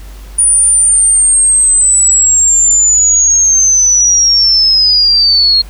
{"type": "linear sweep", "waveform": "sine", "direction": "down", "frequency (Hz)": [9530, 4241], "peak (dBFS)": -5, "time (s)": [0.38, 5.62], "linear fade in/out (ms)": 10, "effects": ["added 49 Hz sine -27 dBFS peak until 5.69 s", "pink hiss -39 dBFS RMS until 5.69 s"]}